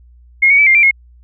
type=tone with pitch steps; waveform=sine; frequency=2150 / 2237 / 2306 / 2111 / 2356 / 2162 Hz; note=C7 / C#7 / D7 / C7 / D7 / C#7; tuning=+47 / +15 / -32 / +15 / +5 / -44 cents; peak=-6 dBFS; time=0.42-0.912 s; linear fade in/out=10 ms; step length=82 ms; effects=added 60 Hz sine -41 dBFS peak until 1.23 s